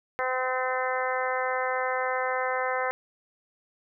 harmonic tone, 256.6 Hz, C4, 34 cents flat, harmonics 2 / 3 / 4 / 5 / 6 / 7 / 8, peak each -30 / -32 / -33 / -34 / -35 / -35 / -36 dBFS, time 0.19-2.91 s, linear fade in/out 0 ms, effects none

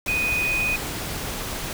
sine tone in noise, 2489 Hz, D#7, in tune, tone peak -21 dBFS, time 0.08-0.76 s, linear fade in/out 2 ms, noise pink, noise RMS -30 dBFS, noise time 0.06-1.73 s, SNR +6 dB, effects none

